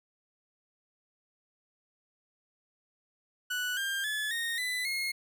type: tone with pitch steps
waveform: 30% pulse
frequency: 1480 / 1595.4 / 1719.8 / 1853.9 / 1998.5 / 2154 Hz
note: F#6 / G6 / A6 / A#6 / B6 / C7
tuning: 0 / +30 / -40 / -10 / +20 / +50 cents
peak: -28 dBFS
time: 3.5-5.12 s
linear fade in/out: 10 ms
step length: 270 ms
effects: none